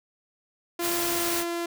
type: tone with pitch glide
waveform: sawtooth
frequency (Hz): 343.7 to 341.7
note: F4 to F4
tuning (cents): -28 to -38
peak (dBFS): -24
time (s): 0.79-1.66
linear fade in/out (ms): 5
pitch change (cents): -10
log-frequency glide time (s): 1.05-1.52
type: noise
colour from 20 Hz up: white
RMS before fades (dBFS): -29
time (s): 0.8-1.45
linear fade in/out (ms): 50
effects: none